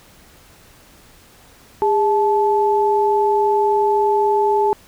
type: tone pair together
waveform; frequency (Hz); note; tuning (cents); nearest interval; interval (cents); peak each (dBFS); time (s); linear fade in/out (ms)
sine; 408.1 / 868.2; G#4 / A5; -30 / -23; octave + minor second; 1307; -16; 1.82-4.73; 0
effects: pink hiss -48 dBFS RMS until 4.87 s